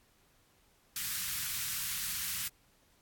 white band-stop noise, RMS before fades -36 dBFS, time 0.96-2.48 s, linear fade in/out 2 ms, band 180 to 1300 Hz, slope 24 dB/octave, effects pink hiss -68 dBFS RMS until 3.01 s + AAC 64 kbps

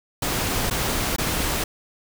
pink noise with dropouts, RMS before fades -24 dBFS, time 0.22-1.64 s, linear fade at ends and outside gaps 5 ms, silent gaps 0.7-0.709 / 1.163-1.183 s, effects none

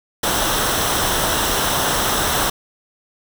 pink noise with comb filter, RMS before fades -19 dBFS, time 0.23-2.5 s, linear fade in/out 5 ms, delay 0.43 ms, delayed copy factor -0.55, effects none

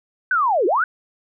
sine linear two-way sweep, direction down then up, 1549 to 327 to 1549 Hz, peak -15 dBFS, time 0.31-0.84 s, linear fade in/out 2 ms, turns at 0.66 s, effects none

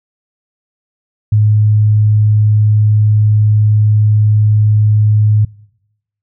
sine tone, 106.3 Hz, G#2, 41 cents sharp, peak -6 dBFS, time 1.32-5.45 s, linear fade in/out 5 ms, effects noise-tail reverb RT60 0.9 s tail -25 dB re dry

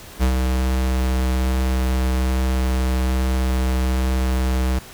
square tone with ADSR envelope, 64.2 Hz, C2, 32 cents flat, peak -14 dBFS, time 0.19-4.79 s, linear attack 38 ms, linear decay 87 ms, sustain -4 dB, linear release 6 ms, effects pink hiss -40 dBFS RMS until 4.93 s

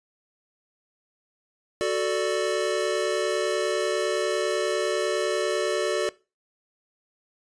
square chord, D major, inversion first, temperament equal, 370 / 440 / 587.3 Hz, F#4 / A4 / D5, 0 / 0 / 0 cents, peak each -28 dBFS, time 1.81-6.09 s, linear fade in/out 0 ms, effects noise-tail reverb RT60 0.3 s tail -21 dB re dry + resampled to 22050 Hz

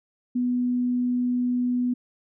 sine tone, 246.9 Hz, B3, in tune, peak -21 dBFS, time 0.35-1.94 s, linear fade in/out 10 ms, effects none

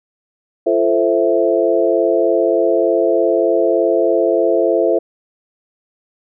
sine chord, F major seventh, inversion none, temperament equal with one note detuned, 342.2 / 440 / 523.3 / 659.3 Hz, F4 / A4 / C5 / E5, -35 / 0 / 0 / 0 cents, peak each -17 dBFS, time 0.66-4.99 s, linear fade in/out 10 ms, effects none

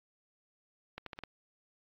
accelerating click train, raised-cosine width 0.3 ms, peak -25 dBFS, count 5, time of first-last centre 0.98-1.237 s, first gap 83 ms, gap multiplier 0.83, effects low-pass 5000 Hz 12 dB/octave + AAC 32 kbps

